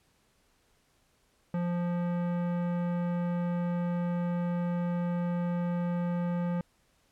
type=tone with tanh clipping; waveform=sine; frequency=174.61 Hz; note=F3; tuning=in tune; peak=-30 dBFS; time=1.54-6.61 s; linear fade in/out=2 ms; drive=17 dB; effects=pink hiss -69 dBFS RMS until 7.11 s + low-pass 12000 Hz 12 dB/octave